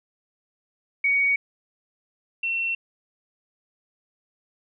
sine tone pair in turn, 2243 / 2710 Hz, C#7 / E7, +20 / +47 cents, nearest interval minor third, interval 327 cents, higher second, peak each -18 / -23 dBFS, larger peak first, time 1.04-1.36 / 2.43-2.75 s, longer neither, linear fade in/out 5 ms, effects none

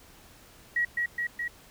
sine tone with echo, 1911 Hz, A#6, 43 cents sharp, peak -23 dBFS, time 0.76-0.85 s, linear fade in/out 5 ms, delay 210 ms, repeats 3, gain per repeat -2 dB, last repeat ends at 1.48 s, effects pink hiss -54 dBFS RMS until 1.7 s

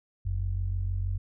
sine tone pair together, 46.02 / 92.5 Hz, F#1 / F#2, -9 / 0 cents, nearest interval octave, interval 1209 cents, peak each -30 / -29 dBFS, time 0.25-1.18 s, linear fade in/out 10 ms, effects none

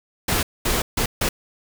pink noise bursts at uneven times, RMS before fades -21 dBFS, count 4, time 0.28-0.43 / 0.65-0.82 / 0.97-1.06 / 1.21-1.29 s, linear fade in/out 5 ms, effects none

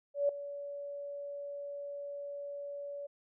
sine tone with ADSR envelope, 570 Hz, C#5, 48 cents sharp, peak -24 dBFS, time 0.14-3.07 s, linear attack 150 ms, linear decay 3 ms, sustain -15 dB, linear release 12 ms, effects none

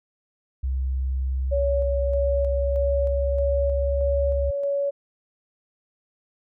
sine tone with pitch glide, 65.5 to 68.08 Hz, C2 to C#2, +2 to -31 cents, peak -22 dBFS, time 0.63-4.51 s, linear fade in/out 10 ms, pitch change +67 cents, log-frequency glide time 2.05-4.14 s
sine tone with tremolo, 563 Hz, C#5, 27 cents sharp, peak -21 dBFS, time 1.51-4.91 s, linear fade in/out 20 ms, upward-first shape square, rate 1.6 Hz, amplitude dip 25%
effects none

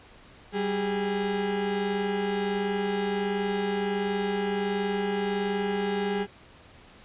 35% pulse tone pair together, 194.3 / 410 Hz, G3 / G#4, -15 / -22 cents, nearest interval octave + minor second, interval 1293 cents, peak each -28 / -26 dBFS, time 0.52-6.27 s, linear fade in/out 50 ms, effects pink hiss -52 dBFS RMS until 7.04 s + resampled to 8000 Hz

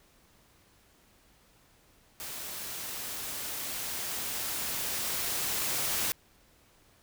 white noise with level ramp, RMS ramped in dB -40 to -30 dBFS, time 2.2-6.12 s, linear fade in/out 0 ms, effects pink hiss -63 dBFS RMS until 7.02 s

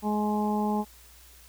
harmonic tone, 210.3 Hz, G#3, 22 cents sharp, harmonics 1 / 2 / 3 / 4 / 5, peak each -26 / -33 / -39 / -30 / -39 dBFS, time 0.02-0.85 s, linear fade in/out 50 ms, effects added 60 Hz sine -54 dBFS peak until 1.48 s + white hiss -54 dBFS RMS until 1.48 s

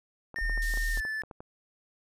clicks, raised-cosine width 1 ms, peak -29 dBFS, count 11, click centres 0.343 / 0.386 / 0.496 / 0.576 / 0.739 / 0.774 / 0.974 / 1.051 / 1.236 / 1.312 / 1.405 s
triangle tone with pitch glide, 1823 to 1748.7 Hz, A#6 to A6, -39 to -11 cents, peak -29 dBFS, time 0.36-1.22 s, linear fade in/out 0 ms, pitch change -72 cents, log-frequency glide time 0.93-1.01 s
sine tone, 39.02 Hz, D#1, 6 cents sharp, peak -28 dBFS, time 0.41-1.01 s, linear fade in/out 10 ms
pink high-pass noise, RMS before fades -43 dBFS, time 0.62-1 s, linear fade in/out 0 ms, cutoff 3700 Hz, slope 24 dB/octave
effects resampled to 32000 Hz

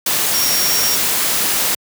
sine tone in noise, 5588 Hz, F8, in tune, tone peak -18 dBFS, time 0.34-0.96 s, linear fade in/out 5 ms, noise white, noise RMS -17 dBFS, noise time 0.06-1.75 s, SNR -4 dB, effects high-pass 100 Hz 12 dB/octave

